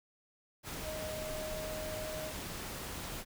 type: tone in noise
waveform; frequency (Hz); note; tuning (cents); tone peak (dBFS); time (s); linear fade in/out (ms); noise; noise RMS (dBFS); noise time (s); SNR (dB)
sine; 622.3; D#5; 0; -40; 0.81-2.33; 50; pink; -42; 0.63-3.25; -1
effects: none